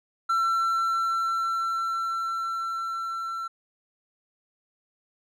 triangle tone with level ramp, 1347 Hz, E6, 37 cents sharp, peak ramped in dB -19 to -28 dBFS, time 0.29-3.48 s, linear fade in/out 10 ms, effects none

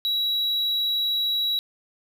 triangle tone, 3889 Hz, B7, 27 cents flat, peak -20 dBFS, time 0.05-1.59 s, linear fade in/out 0 ms, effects none

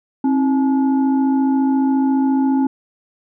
sine tone with frequency modulation, 267.3 Hz, C4, 37 cents sharp, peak -13 dBFS, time 0.24-2.67 s, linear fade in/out 5 ms, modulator 589 Hz, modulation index 0.51, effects none

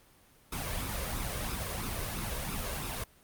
pink noise with flanger, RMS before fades -35 dBFS, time 0.52-3.04 s, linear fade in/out 5 ms, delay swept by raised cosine 0.78 to 1.88 ms, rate 3 Hz, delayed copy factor +0.6, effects pink hiss -61 dBFS RMS until 3.23 s + Opus 32 kbps

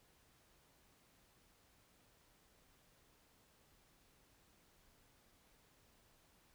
silence, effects pink hiss -71 dBFS RMS until 6.54 s

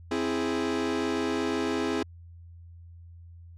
40% pulse chord, C augmented, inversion none, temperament equal, 261.6 / 329.6 / 415.3 Hz, C4 / E4 / G#4, 0 / 0 / 0 cents, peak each -30 dBFS, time 0.11-2.03 s, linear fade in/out 5 ms, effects added 85 Hz sine -45 dBFS peak until 3.57 s + low-pass 6000 Hz 12 dB/octave

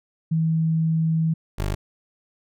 sine / 20% pulse tone pair in turn, 161.3 / 49.96 Hz, E3 / G1, -37 / +34 cents, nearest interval octave + minor sixth, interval 2029 cents, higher first, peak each -18 dBFS, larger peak neither, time 0.31-1.34 / 1.58-1.75 s, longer first, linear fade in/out 10 ms, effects none

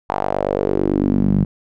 sawtooth tone with band-pass filter sweep, 49 Hz, G1, in tune, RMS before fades -18 dBFS, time 0.09-1.45 s, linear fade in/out 10 ms, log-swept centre 870 to 170 Hz, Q 3.3, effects none

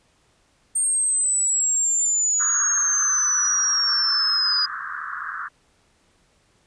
sine exponential sweep, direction down, 8680 to 4908 Hz, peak -18 dBFS, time 0.75-4.66 s, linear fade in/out 10 ms
white band-pass noise, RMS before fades -31 dBFS, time 2.39-5.49 s, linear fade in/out 20 ms, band 1100 to 1700 Hz, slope 96 dB/octave
effects pink hiss -62 dBFS RMS until 6.66 s + resampled to 22050 Hz

